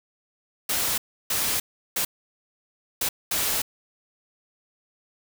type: noise bursts at uneven times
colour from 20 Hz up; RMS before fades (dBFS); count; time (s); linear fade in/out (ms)
white; -25; 5; 0.69-0.98 / 1.3-1.6 / 1.96-2.05 / 3.01-3.09 / 3.31-3.62; 5
effects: none